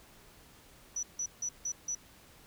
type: tone bursts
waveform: sine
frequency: 5920 Hz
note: F#8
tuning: in tune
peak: -32 dBFS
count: 5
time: 0.96-1.95 s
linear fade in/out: 5 ms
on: 70 ms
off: 160 ms
effects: pink hiss -58 dBFS RMS until 2.46 s